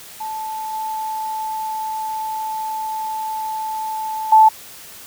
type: tone with level steps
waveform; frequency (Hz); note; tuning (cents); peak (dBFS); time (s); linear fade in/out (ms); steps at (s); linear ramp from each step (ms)
sine; 875; A5; -10; -24 / -22 / -6; 0.2-4.49; 10; 0.73 / 4.32; 5
effects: white hiss -39 dBFS RMS until 5.06 s